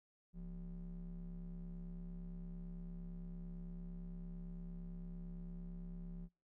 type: ring-modulated tone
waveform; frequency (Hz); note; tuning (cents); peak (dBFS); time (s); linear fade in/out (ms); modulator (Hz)
triangle; 103.83; G#2; 0; -40; 0.33-6.29; 50; 69.4
effects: noise-tail reverb RT60 0.3 s tail -26 dB re dry